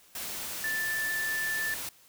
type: tone in noise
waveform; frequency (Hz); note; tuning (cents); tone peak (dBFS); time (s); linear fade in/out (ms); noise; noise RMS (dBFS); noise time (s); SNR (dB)
sine; 1760; A6; 0; -29; 0.64-1.74; 2; white; -37; 0.15-1.89; +5
effects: white hiss -59 dBFS RMS until 2.08 s